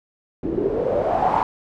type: noise with low-pass filter sweep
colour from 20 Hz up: white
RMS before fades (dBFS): -21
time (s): 0.43-1.43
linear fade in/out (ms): 2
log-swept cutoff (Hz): 320 to 950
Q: 7.2
effects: none